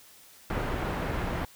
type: low-pass noise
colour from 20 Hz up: pink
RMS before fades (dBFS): -31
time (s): 0.5-1.45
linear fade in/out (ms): 2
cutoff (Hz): 1800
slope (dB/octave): 12
effects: white hiss -54 dBFS RMS until 1.55 s